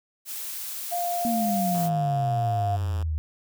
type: noise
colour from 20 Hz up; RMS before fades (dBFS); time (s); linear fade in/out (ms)
blue; -34; 0.25-1.9; 50
type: tone with pitch glide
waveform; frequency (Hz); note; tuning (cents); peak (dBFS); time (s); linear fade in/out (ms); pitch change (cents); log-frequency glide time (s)
sine; 698.5 to 705; F5 to F5; 0 to +16; -25; 0.91-2.77; 20; +16; 1.84-2.38
type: exponential sweep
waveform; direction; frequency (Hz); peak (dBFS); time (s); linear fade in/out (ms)
sine; down; 238.8 to 74.9; -24; 1.25-3.18; 0
type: tone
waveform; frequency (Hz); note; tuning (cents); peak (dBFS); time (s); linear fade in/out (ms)
5% pulse; 105.8; G#2; +33; -28; 1.74-3.03; 5
effects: none